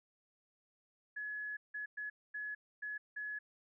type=tone bursts at uneven times; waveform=sine; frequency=1696 Hz; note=G#6; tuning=36 cents sharp; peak=-39 dBFS; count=6; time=1.16-1.57 / 1.74-1.86 / 1.97-2.1 / 2.34-2.55 / 2.82-2.98 / 3.16-3.39 s; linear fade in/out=10 ms; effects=none